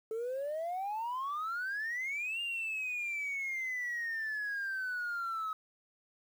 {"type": "exponential two-way sweep", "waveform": "sine", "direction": "up then down", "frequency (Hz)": [434.3, 2821, 1273], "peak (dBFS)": -32, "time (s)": [0.11, 5.53], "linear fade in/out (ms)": 2, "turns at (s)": 2.41, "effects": ["tanh soft clip ceiling -32 dBFS", "10-bit"]}